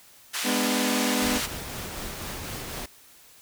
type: band-pass noise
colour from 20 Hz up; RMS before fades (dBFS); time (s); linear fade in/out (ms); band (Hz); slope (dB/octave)
pink; -30; 0.33-1.47; 20; 1500 to 12000; 12
type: chord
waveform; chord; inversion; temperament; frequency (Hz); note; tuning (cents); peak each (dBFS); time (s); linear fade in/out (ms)
sawtooth; G# diminished; none; just; 207.7 / 249.2 / 299; G#3 / B3 / D4; 0 / +16 / +31; -26 / -22 / -27; 0.43-1.41; 50
type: noise with tremolo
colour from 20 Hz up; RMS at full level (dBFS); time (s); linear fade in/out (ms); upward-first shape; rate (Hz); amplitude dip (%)
pink; -34; 1.22-2.86; 5; triangle; 4; 30
effects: white hiss -53 dBFS RMS until 3.41 s